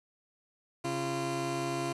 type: tone pair together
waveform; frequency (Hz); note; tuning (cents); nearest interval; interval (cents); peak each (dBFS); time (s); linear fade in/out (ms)
20% pulse; 136.5 / 343.7; C#3 / F4; -26 / -28; octave + major third; 1598; -31 / -28; 0.84-1.93; 10
effects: resampled to 24000 Hz + 9-bit